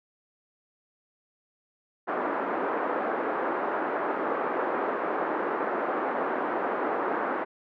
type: band-pass noise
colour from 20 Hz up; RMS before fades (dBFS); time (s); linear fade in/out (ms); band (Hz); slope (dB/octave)
pink; -29; 2.07-7.45; 20; 310 to 1500; 24
effects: none